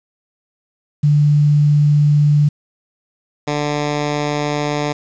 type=tone pair in turn; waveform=sine / 10% pulse; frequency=147.4 / 147.4 Hz; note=D3 / D3; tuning=+7 / +7 cents; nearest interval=unison; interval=0 cents; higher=neither; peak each=-9 dBFS; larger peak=neither; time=1.03-2.49 / 3.47-4.93 s; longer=neither; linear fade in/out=10 ms; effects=resampled to 16000 Hz + 7-bit